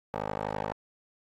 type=tone with band-pass filter; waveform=15% pulse; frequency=51.91 Hz; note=G#1; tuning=in tune; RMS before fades=-34 dBFS; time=0.14-0.72 s; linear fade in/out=0 ms; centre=760 Hz; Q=1.6; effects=AAC 32 kbps